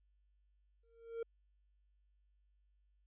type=tone with exponential growth; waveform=triangle; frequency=460 Hz; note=A#4; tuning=23 cents flat; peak=-34 dBFS; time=0.83-1.23 s; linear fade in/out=5 ms; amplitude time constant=85 ms; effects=added 50 Hz sine -70 dBFS peak until 3.06 s + resampled to 8000 Hz